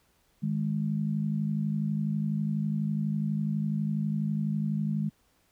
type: tone pair together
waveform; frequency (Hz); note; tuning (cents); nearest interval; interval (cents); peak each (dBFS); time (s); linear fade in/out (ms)
sine; 155.6 / 207.7; D#3 / G#3; 0 / 0; perfect fourth; 500; -29 / -29; 0.42-5.1; 20
effects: pink hiss -68 dBFS RMS until 5.51 s